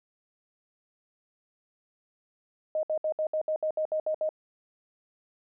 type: tone bursts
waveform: sine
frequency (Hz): 622.3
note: D#5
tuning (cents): 0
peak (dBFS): -25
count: 11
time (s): 2.75-4.291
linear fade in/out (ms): 2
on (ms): 81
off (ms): 65
effects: none

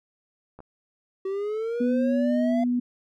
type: clicks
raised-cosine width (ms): 1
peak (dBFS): -30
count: 2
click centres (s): 0.59 / 0.604
type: exponential sweep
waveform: triangle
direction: up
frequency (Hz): 379.8 to 690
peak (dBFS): -24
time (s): 1.25-2.64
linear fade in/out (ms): 5
type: tone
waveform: sine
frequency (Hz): 245.1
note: B3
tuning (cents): -13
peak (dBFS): -21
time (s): 1.8-2.8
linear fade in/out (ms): 10
effects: none

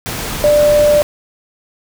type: tone in noise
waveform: sine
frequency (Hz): 592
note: D5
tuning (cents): +14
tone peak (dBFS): -7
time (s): 0.44-1.02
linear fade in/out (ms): 0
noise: pink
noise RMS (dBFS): -22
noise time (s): 0.06-1.03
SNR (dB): +12
effects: none

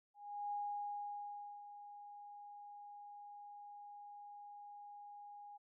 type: tone with ADSR envelope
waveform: sine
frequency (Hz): 821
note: G#5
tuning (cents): -20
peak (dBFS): -38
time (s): 0.14-5.58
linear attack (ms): 380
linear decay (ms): 1100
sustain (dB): -13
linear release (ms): 18
effects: none

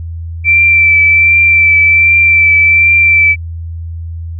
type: tone with vibrato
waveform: sine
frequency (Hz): 2337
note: D7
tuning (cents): -9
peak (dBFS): -4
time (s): 0.44-3.36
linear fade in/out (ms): 50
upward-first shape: triangle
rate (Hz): 1.3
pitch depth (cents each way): 24
effects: added 83 Hz sine -19 dBFS peak until 4.39 s

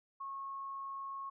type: tone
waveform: sine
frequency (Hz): 1093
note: C#6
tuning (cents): -25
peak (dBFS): -40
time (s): 0.2-1.3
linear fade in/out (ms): 10
effects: none

